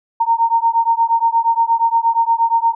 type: beating tone pair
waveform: sine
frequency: 916 / 924.5 Hz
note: A#5 / A#5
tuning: -31 / -15 cents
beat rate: 8.5 Hz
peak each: -15 dBFS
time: 0.2-2.75 s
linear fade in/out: 10 ms
effects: none